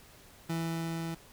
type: tone with level ramp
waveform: 30% pulse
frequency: 165.1 Hz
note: E3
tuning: 3 cents sharp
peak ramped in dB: -28 to -32 dBFS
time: 0.49-1.15 s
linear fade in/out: 10 ms
effects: pink hiss -56 dBFS RMS until 1.32 s